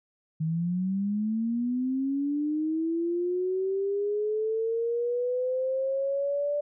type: linear sweep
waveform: sine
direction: up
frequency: 155.56 to 587.3 Hz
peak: -25 dBFS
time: 0.4-6.61 s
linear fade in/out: 10 ms
effects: none